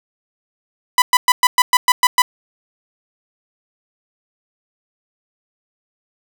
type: tone bursts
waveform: sawtooth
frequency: 995 Hz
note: B5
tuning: 13 cents sharp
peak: -5 dBFS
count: 9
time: 0.98-2.22 s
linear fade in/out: 2 ms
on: 40 ms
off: 110 ms
effects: none

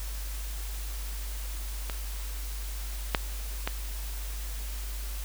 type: clicks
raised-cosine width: 0.3 ms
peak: -18 / -6 / -12 dBFS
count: 3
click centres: 1.898 / 3.148 / 3.675 s
effects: added 50 Hz sine -33 dBFS peak until 5.24 s + white hiss -43 dBFS RMS until 5.24 s

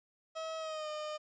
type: tone with pitch glide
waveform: 30% pulse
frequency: 642 to 609.1 Hz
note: E5 to D#5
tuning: -46 to -37 cents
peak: -35 dBFS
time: 0.35-1.18 s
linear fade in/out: 20 ms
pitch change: -91 cents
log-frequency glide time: 0.58-0.89 s
effects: resampled to 16000 Hz + 12-bit

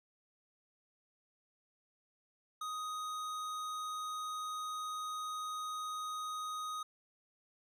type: tone with hard clipping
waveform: sine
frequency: 1249 Hz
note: D#6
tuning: 6 cents sharp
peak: -40 dBFS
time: 2.61-6.83 s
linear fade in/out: 5 ms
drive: 15 dB
effects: none

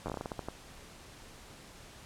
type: slowing click train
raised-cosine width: 1 ms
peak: -22 dBFS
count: 12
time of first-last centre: 0.06-0.486 s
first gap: 10 ms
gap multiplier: 1.25
effects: pink hiss -52 dBFS RMS until 2.05 s + low-pass 10000 Hz 12 dB/octave

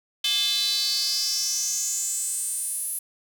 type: tone with high-pass filter sweep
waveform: square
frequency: 235.2 Hz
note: A#3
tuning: 16 cents sharp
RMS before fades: -26 dBFS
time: 0.24-2.99 s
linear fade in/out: 5 ms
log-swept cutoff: 3300 to 11000 Hz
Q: 6.4
effects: none

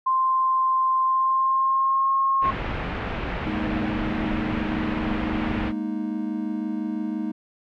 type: tone with pitch glide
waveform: sine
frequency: 1046.5 to 1077.8 Hz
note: C6 to C#6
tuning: 0 to -49 cents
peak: -18 dBFS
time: 0.06-2.51 s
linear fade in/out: 10 ms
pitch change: +51 cents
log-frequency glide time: 1.03-2.12 s
type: low-pass noise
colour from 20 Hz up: pink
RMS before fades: -29 dBFS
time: 2.41-5.73 s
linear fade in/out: 50 ms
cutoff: 2700 Hz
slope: 24 dB/octave
type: chord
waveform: triangle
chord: Ab suspended second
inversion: none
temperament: just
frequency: 207.7 / 233.6 / 311.5 Hz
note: Ab3 / Bb3 / Eb4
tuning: 0 / +4 / +2 cents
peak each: -28 / -28 / -27 dBFS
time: 3.46-7.32 s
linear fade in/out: 10 ms
effects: none

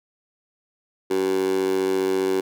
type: tone with high-pass filter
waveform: 15% pulse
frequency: 94.9 Hz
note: F#2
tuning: 44 cents sharp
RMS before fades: -22 dBFS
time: 1.1-2.41 s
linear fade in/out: 10 ms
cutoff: 370 Hz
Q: 4.3
effects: none

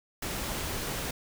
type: noise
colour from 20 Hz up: pink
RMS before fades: -34 dBFS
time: 0.22-1.11 s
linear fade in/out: 5 ms
effects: none

